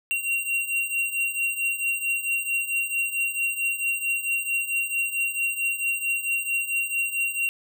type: beating tone pair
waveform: square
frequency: 2750 / 2754.5 Hz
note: F7 / F7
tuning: -27 / -25 cents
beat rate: 4.5 Hz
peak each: -30 / -26 dBFS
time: 0.11-7.49 s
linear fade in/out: 0 ms
effects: none